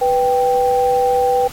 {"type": "tone pair together", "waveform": "sine", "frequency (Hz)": [493.9, 784], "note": ["B4", "G5"], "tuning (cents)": [0, 0], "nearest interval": "minor sixth", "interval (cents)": 800, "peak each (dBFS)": -15, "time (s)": [0.01, 1.48], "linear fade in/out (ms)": 10, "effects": ["pink hiss -35 dBFS RMS until 1.52 s", "AAC 64 kbps"]}